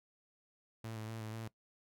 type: tone with vibrato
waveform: sawtooth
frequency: 111 Hz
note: A2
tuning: 16 cents sharp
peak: -38 dBFS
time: 0.84-1.48 s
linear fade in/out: 5 ms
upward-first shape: square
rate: 4.1 Hz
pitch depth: 27 cents each way
effects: noise-tail reverb RT60 0.1 s tail -20 dB re dry